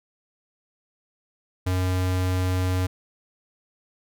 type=tone; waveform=square; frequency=92 Hz; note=F#2; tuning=9 cents flat; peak=-22 dBFS; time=1.66-2.87 s; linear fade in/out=10 ms; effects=none